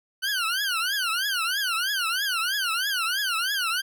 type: tone with vibrato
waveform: 20% pulse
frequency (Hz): 1480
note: F#6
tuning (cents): 0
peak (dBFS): -19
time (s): 0.22-3.82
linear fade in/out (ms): 20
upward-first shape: triangle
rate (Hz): 3.1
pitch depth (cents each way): 250
effects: none